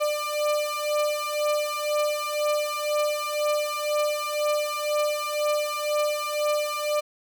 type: beating tone pair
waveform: 35% pulse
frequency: 595 / 597 Hz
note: D5 / D5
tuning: +22 / +28 cents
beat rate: 2 Hz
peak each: -25 dBFS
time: 0-7.01 s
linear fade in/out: 20 ms
effects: none